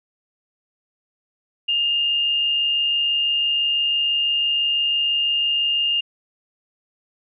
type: tone with amplitude modulation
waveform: sine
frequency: 2821 Hz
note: F7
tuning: 17 cents sharp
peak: -16 dBFS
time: 1.68-6.01 s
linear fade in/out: 10 ms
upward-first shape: sine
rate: 146 Hz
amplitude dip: 30%
effects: none